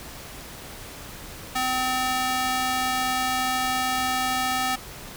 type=tone with high-pass filter; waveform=square; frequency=256.5 Hz; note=C4; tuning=34 cents flat; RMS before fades=-25 dBFS; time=1.55-4.76 s; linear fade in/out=10 ms; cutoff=780 Hz; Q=0.88; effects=pink hiss -40 dBFS RMS until 5.16 s